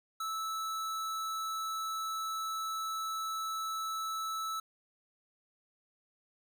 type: tone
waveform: square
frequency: 1310 Hz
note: E6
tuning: 11 cents flat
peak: -35 dBFS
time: 0.2-4.6 s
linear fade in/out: 5 ms
effects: none